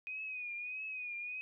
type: tone with vibrato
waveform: sine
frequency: 2489 Hz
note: D#7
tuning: in tune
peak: -39 dBFS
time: 0.07-1.41 s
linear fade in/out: 0 ms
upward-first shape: triangle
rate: 1.6 Hz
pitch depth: 73 cents each way
effects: none